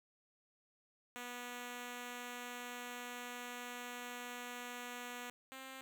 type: tone pair in turn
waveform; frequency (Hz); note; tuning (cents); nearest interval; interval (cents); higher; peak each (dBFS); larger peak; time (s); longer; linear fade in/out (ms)
5% pulse; 244.4 / 264.5; B3 / C4; -18 / +19; minor second; 137; second; -33 / -37; first; 1.16-5.3 / 5.52-5.81; first; 0
effects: none